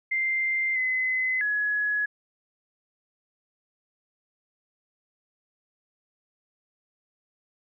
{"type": "tone with pitch steps", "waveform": "sine", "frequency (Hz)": [2091, 2034, 1685], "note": ["C7", "C7", "G#6"], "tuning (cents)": [-2, -50, 25], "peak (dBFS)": -23, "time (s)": [0.11, 2.06], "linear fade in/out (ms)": 10, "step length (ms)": 650, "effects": []}